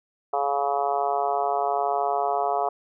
harmonic tone, 141 Hz, C#3, 30 cents sharp, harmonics 3 / 4 / 5 / 6 / 7 / 8 / 9, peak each -30 / -33 / -24 / -30 / -32 / -33 / -36 dBFS, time 0.33-2.69 s, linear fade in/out 5 ms, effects none

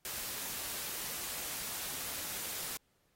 white noise, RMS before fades -40 dBFS, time 0.05-2.77 s, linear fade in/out 0 ms, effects pink hiss -75 dBFS RMS until 3.15 s + AAC 48 kbps

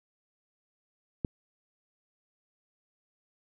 click, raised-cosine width 3 ms, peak -16 dBFS, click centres 1.248 s, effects none

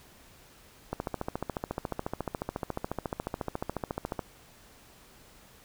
click train, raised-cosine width 1 ms, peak -17 dBFS, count 47, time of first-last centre 0.93-4.192 s, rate 14.1 Hz, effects pink hiss -56 dBFS RMS until 5.64 s

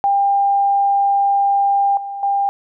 sine tone with level steps, 798 Hz, G5, 31 cents sharp, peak -12 / -24 / -14 dBFS, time 0.04-2.49 s, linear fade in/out 0 ms, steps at 1.97 / 2.23 s, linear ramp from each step 2 ms, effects none

